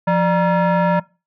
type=tone with frequency modulation; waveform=sine; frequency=174.61 Hz; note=F3; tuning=in tune; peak=-11 dBFS; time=0.07-1 s; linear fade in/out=10 ms; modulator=771 Hz; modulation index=1.3; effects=noise-tail reverb RT60 0.3 s tail -23 dB re dry + tanh soft clip ceiling -11 dBFS